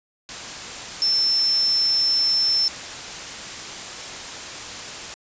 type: tone in noise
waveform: sine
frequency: 5330 Hz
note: E8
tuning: 18 cents sharp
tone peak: -17 dBFS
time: 1.02-2.68 s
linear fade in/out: 0 ms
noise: white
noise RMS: -33 dBFS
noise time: 0.29-5.14 s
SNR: +13 dB
effects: resampled to 16000 Hz